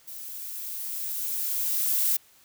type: noise with level ramp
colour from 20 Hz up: violet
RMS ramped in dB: -40 to -23 dBFS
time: 0.07-2.17 s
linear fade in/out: 10 ms
effects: white hiss -58 dBFS RMS until 2.44 s